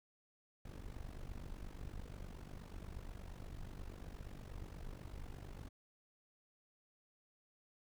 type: noise with amplitude modulation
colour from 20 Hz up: brown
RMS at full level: -45 dBFS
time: 0.65-5.69 s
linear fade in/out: 5 ms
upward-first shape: sine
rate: 48.4 Hz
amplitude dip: 80%
effects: none